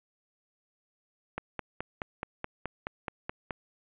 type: click train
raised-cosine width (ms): 0.5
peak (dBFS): -18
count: 11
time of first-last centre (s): 1.38-3.508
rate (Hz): 4.7
effects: resampled to 8000 Hz + 10-bit